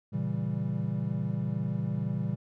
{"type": "chord", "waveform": "triangle", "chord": "A# diminished seventh", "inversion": "none", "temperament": "equal", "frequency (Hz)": [116.54, 138.59, 164.81, 196], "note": ["A#2", "C#3", "E3", "G3"], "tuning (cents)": [0, 0, 0, 0], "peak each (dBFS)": -32, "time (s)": [0.12, 2.36], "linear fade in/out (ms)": 20, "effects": []}